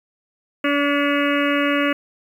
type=harmonic tone with a mistuned harmonic; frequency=286.6 Hz; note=D4; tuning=42 cents flat; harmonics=1 / 2 / 4 / 5 / 6 / 7 / 8 / 9 / 10; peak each=-20 / -23 / -26 / -27 / -28 / -28 / -29 / -30 / -30 dBFS; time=0.64-1.93 s; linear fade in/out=5 ms; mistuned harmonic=8; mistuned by=-35 cents; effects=8-bit